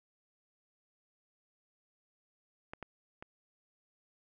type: clicks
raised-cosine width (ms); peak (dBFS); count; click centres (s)
0.5; -27 / -27 / -30; 3; 2.735 / 2.827 / 3.225
effects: none